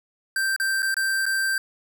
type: tone with dropouts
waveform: square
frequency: 1568 Hz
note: G6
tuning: in tune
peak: -22 dBFS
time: 0.36-1.58 s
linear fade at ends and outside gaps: 2 ms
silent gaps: 0.563-0.599 / 0.822-0.828 / 0.943-0.967 / 1.256-1.263 s
effects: none